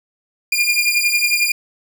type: beating tone pair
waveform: sawtooth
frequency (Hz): 2406 / 2417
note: D7 / D7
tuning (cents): +41 / +49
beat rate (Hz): 11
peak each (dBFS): -14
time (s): 0.52-1.52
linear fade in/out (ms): 5
effects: none